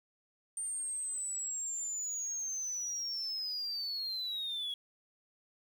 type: linear sweep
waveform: sine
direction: down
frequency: 8870 to 3322 Hz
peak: -33 dBFS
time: 0.57-4.74 s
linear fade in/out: 2 ms
effects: tanh soft clip ceiling -33 dBFS + 10-bit